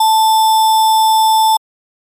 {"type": "tone with sample-and-hold", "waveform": "sine", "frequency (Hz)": 880, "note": "A5", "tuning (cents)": 0, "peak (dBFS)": -7, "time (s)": [0, 1.57], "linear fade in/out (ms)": 5, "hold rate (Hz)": 4410, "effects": ["MP3 64 kbps"]}